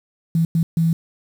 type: tone bursts at uneven times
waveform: sine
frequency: 164.81 Hz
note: E3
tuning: in tune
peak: -14 dBFS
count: 3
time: 0.35-0.45 / 0.55-0.63 / 0.77-0.93 s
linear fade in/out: 2 ms
effects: 7-bit